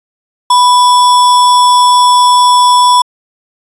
sine tone with sample-and-hold, 987.8 Hz, B5, in tune, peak -3 dBFS, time 0.5-3.02 s, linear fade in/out 5 ms, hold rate 4410 Hz, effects resampled to 22050 Hz

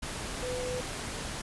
sine tone in noise, 501 Hz, B4, 25 cents sharp, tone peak -33 dBFS, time 0.42-0.81 s, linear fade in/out 10 ms, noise pink, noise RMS -37 dBFS, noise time 0.02-1.42 s, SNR +1 dB, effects resampled to 24000 Hz

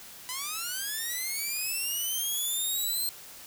5% pulse linear sweep, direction up, 987.8 to 4186 Hz, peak -21 dBFS, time 0.29-3.09 s, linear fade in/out 0 ms, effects white hiss -47 dBFS RMS until 3.46 s

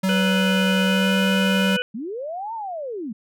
square tone with pitch glide, 189.6 to 192.02 Hz, F#3 to G3, +43 to -35 cents, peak -19 dBFS, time 0.03-1.77 s, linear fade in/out 10 ms, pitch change +22 cents, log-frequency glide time 0.85-1.1 s
harmonic tone, 494.9 Hz, B4, 4 cents sharp, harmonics 1 / 3 / 5 / 6, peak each -27 / -26 / -29 / -27 dBFS, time 0.09-1.82 s, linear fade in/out 0 ms
sine linear two-way sweep, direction up then down, 196 to 932.3 to 196 Hz, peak -27 dBFS, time 1.94-3.13 s, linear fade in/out 10 ms, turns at 2.54 s
effects none

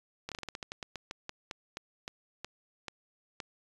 slowing click train, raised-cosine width 0.2 ms, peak -21 dBFS, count 19, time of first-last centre 0.29-3.402 s, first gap 27 ms, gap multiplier 1.19, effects resampled to 24000 Hz

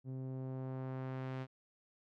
sawtooth tone with low-pass filter sweep, 130.81 Hz, C3, in tune, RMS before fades -42 dBFS, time 0.04-1.47 s, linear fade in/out 50 ms, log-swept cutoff 300 to 3100 Hz, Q 0.72, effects none

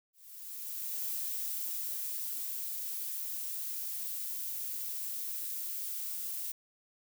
violet noise with ADSR envelope, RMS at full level -36 dBFS, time 0.13-6.52 s, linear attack 920 ms, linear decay 1600 ms, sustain -2 dB, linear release 4 ms, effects none

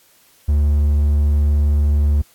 triangle tone with hard clipping, 73.42 Hz, D2, in tune, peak -13 dBFS, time 0.48-2.22 s, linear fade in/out 10 ms, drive 6 dB, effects white hiss -53 dBFS RMS until 2.34 s + AAC 64 kbps

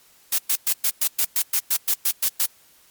blue noise bursts, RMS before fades -20 dBFS, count 13, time 0.32-2.459 s, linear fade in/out 5 ms, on 63 ms, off 110 ms, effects white hiss -55 dBFS RMS until 2.9 s + MP3 96 kbps

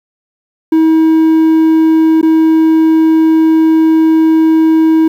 triangle tone with dropouts, 320 Hz, D#4, 49 cents sharp, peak -3 dBFS, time 0.72-5.08 s, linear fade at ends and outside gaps 5 ms, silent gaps 2.214-2.228 s, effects 7-bit

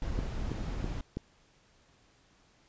brown noise, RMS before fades -35 dBFS, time 0.02-1.01 s, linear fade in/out 2 ms
click train, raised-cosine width 3 ms, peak -21 dBFS, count 4, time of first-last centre 0.19-1.17 s, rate 3.06 Hz
effects pink hiss -65 dBFS RMS until 2.68 s + resampled to 16000 Hz

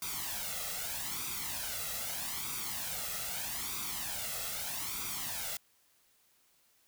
white noise with flanger, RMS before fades -38 dBFS, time 0.02-5.57 s, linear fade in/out 2 ms, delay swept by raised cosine 0.84 to 1.53 ms, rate 0.8 Hz, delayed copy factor +0.7, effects white hiss -69 dBFS RMS until 6.87 s

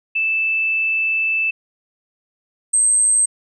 sine tone pair in turn, 2637 / 8297 Hz, E7 / C9, 0 / -16 cents, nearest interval octave + minor sixth, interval 1984 cents, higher second, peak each -16 / -12 dBFS, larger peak second, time 0.15-1.51 / 2.73-3.26 s, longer first, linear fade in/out 10 ms, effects none

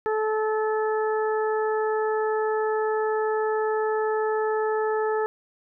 harmonic tone, 433.7 Hz, A4, 25 cents flat, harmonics 1 / 2 / 3 / 4, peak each -23 / -29 / -33 / -35 dBFS, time 0.06-5.26 s, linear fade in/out 0 ms, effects none

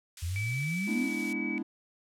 white high-pass noise, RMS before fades -44 dBFS, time 0.17-1.33 s, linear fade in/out 2 ms, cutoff 2000 Hz, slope 12 dB/octave
sine exponential sweep, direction up, 80 to 283.2 Hz, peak -30 dBFS, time 0.22-1.09 s, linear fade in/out 10 ms
sine tone with pitch glide, 2303 to 2284 Hz, D7 to D7, -34 to -49 cents, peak -34 dBFS, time 0.36-1.58 s, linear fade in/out 0 ms, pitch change -15 cents, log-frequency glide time 1.03-1.09 s
triangle chord, E dominant seventh, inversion first, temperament equal, 207.7 / 246.9 / 293.7 / 329.6 Hz, G#3 / B3 / D4 / E4, 0 / 0 / 0 / 0 cents, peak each -35 dBFS, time 0.87-1.63 s, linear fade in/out 10 ms
effects low-pass 10000 Hz 12 dB/octave

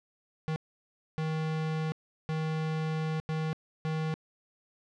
square tone bursts at uneven times, 157.7 Hz, D#3, 24 cents sharp, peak -30 dBFS, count 5, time 0.48-0.56 / 1.18-1.92 / 2.29-3.2 / 3.29-3.53 / 3.85-4.14 s, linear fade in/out 0 ms, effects low-pass 4000 Hz 12 dB/octave

